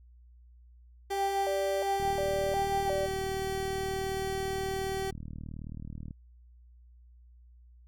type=tone with pitch glide; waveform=30% pulse; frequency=392 to 385.5 Hz; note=G4 to G4; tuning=0 to -29 cents; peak=-29 dBFS; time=1.1-5.11 s; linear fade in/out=10 ms; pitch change=-29 cents; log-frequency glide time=2.83-2.91 s
type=tone with vibrato; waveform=sine; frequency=680 Hz; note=F5; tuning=46 cents flat; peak=-29 dBFS; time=1.11-3.07 s; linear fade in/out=20 ms; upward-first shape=square; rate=1.4 Hz; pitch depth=260 cents each way
type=click train; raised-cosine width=5 ms; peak=-29 dBFS; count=160; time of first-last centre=2-6.109 s; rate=38.7 Hz
effects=added 60 Hz sine -53 dBFS peak until 7.87 s